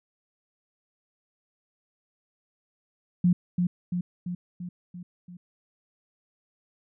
sine tone with echo, 177.4 Hz, F3, 27 cents sharp, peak -17 dBFS, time 3.24-3.33 s, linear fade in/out 5 ms, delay 340 ms, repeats 6, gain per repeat -4 dB, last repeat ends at 5.37 s, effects none

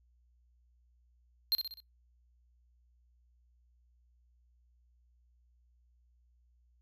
square tone with echo, 4186 Hz, C8, in tune, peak -26 dBFS, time 1.52-1.55 s, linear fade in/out 0 ms, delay 63 ms, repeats 4, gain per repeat -6 dB, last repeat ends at 1.802 s, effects noise-tail reverb RT60 0.2 s tail -26 dB re dry + added 60 Hz sine -65 dBFS peak until 6.81 s

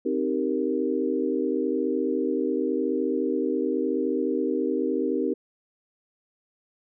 sine chord, C minor seventh, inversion none, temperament equal, 261.6 / 311.1 / 392 / 466.2 Hz, C4 / Eb4 / G4 / Bb4, 0 / 0 / 0 / 0 cents, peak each -28 / -28 / -28 / -29 dBFS, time 0.05-5.34 s, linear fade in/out 10 ms, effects none

